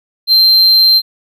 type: tone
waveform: triangle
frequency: 4141 Hz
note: C8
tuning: 19 cents flat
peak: -4 dBFS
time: 0.27-1.02 s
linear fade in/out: 50 ms
effects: none